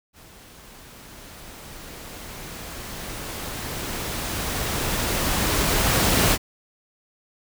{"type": "noise with level ramp", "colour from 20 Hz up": "pink", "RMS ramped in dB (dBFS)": [-48, -18], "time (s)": [0.13, 6.38], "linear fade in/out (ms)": 50, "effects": []}